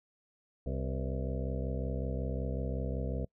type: harmonic tone with a mistuned harmonic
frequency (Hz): 65.41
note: C2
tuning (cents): 0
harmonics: 1 / 2 / 3 / 4 / 6 / 7 / 8 / 9 / 10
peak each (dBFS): -35 / -38 / -42 / -43 / -47 / -43 / -46 / -48 / -48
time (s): 0.66-3.25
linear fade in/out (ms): 5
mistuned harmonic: 7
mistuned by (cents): +66
effects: noise-tail reverb RT60 0.1 s tail -25 dB re dry